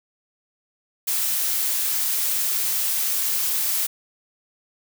blue noise, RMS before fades -23 dBFS, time 1.07-3.87 s, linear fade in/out 10 ms, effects none

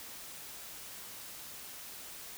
silence, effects white hiss -47 dBFS RMS until 2.37 s

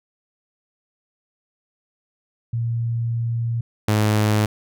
sine / sawtooth tone pair in turn, 116.54 / 106.47 Hz, A#2 / G#2, 0 / +44 cents, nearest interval major second, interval 156 cents, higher first, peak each -20 / -12 dBFS, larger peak second, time 2.53-3.61 / 3.88-4.46 s, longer first, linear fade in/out 5 ms, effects none

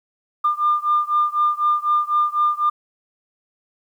sine beating tone pair, 1200 / 1204 Hz, D6 / D6, +37 / +43 cents, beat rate 4 Hz, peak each -18 / -19 dBFS, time 0.44-2.7 s, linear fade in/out 10 ms, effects tanh soft clip ceiling -9 dBFS + 9-bit

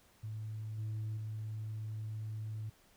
sine tone with level steps, 108.6 Hz, A2, 22 cents flat, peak -38 / -34 / -37 dBFS, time 0.23-2.7 s, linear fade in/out 10 ms, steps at 0.78 / 1.17 s, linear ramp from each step 5 ms, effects tanh soft clip ceiling -34 dBFS + pink hiss -66 dBFS RMS until 2.96 s

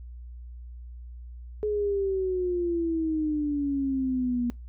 sine exponential sweep, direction down, 425.5 to 238.9 Hz, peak -24 dBFS, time 1.63-4.5 s, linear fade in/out 0 ms, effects noise-tail reverb RT60 0.2 s tail -23 dB re dry + added 60 Hz sine -39 dBFS peak until 4.68 s

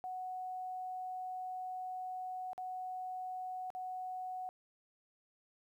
sine tone with dropouts, 740 Hz, F#5, in tune, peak -39 dBFS, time 0.04-4.49 s, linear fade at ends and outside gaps 0 ms, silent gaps 2.532-2.579 / 3.703-3.75 s, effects 12-bit

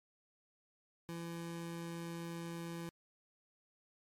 25% pulse tone, 168.5 Hz, E3, 38 cents sharp, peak -38 dBFS, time 1.09-2.89 s, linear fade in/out 0 ms, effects MP3 64 kbps

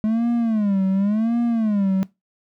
triangle tone with vibrato, 212.5 Hz, G#3, 40 cents sharp, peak -15 dBFS, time 0.04-2.03 s, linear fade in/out 0 ms, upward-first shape sine, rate 0.91 Hz, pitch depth 190 cents each way, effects noise-tail reverb RT60 0.2 s tail -20 dB re dry

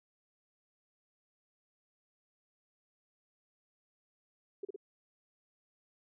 sine tone with echo, 397.5 Hz, G4, 24 cents sharp, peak -36 dBFS, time 4.63-4.65 s, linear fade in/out 5 ms, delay 56 ms, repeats 2, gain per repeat -2 dB, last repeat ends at 4.762 s, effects none

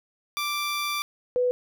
15% pulse / sine tone pair in turn, 1174.7 / 496.2 Hz, D6 / B4, 0 / +8 cents, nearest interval octave + minor third, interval 1492 cents, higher first, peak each -20 dBFS, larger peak neither, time 0.37-1.02 / 1.36-1.51 s, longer first, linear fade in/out 0 ms, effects none

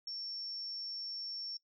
sine tone, 5450 Hz, F8, 43 cents flat, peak -39 dBFS, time 0.07-1.57 s, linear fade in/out 2 ms, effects noise-tail reverb RT60 0.1 s tail -19 dB re dry

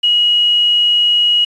sine tone with quantisation, 2900 Hz, F#7, 35 cents flat, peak -9 dBFS, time 0.03-1.45 s, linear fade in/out 10 ms, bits 6, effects resampled to 22050 Hz

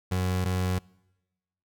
30% pulse tone pair in turn, 91.9 / 91.9 Hz, F#2 / F#2, -11 / -11 cents, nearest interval unison, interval 0 cents, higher neither, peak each -22 dBFS, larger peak neither, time 0.11-0.45 / 0.45-0.79 s, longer neither, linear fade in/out 10 ms, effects noise-tail reverb RT60 1.0 s tail -25 dB re dry

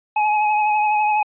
square tone with vibrato, 846 Hz, G#5, 32 cents sharp, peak -16 dBFS, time 0.16-1.23 s, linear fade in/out 5 ms, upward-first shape triangle, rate 12 Hz, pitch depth 27 cents each way, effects resampled to 8000 Hz

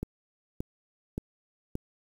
click train, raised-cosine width 3 ms, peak -19 dBFS, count 4, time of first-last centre 0.03-1.754 s, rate 1.74 Hz, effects 8-bit

